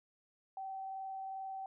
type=tone with frequency modulation; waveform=sine; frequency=770 Hz; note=G5; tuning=31 cents flat; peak=-40 dBFS; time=0.57-1.66 s; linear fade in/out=2 ms; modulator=22.5 Hz; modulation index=0.25; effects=none